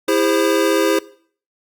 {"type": "chord", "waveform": "square", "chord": "E augmented", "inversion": "none", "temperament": "equal with one note detuned", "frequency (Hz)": [329.6, 404.9, 523.3], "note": ["E4", "G#4", "B#4"], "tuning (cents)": [0, -44, 0], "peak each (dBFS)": [-19, -19, -20], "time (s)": [0.08, 0.99], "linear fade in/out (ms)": 5, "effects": ["noise-tail reverb RT60 0.5 s tail -19 dB re dry", "Opus 48 kbps"]}